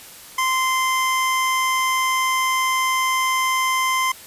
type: tone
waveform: 25% pulse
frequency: 1040 Hz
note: C6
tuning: 11 cents flat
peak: -14 dBFS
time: 0.38-4.12 s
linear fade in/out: 5 ms
effects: white hiss -41 dBFS RMS until 4.26 s + resampled to 32000 Hz